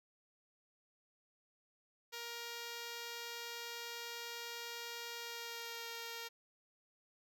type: tone with pitch glide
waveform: 5% pulse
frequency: 470 to 464.1 Hz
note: A#4 to A#4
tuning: +14 to -8 cents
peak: -32 dBFS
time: 2.12-6.29 s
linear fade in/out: 20 ms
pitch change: -22 cents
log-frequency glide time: 5.15-5.86 s
effects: none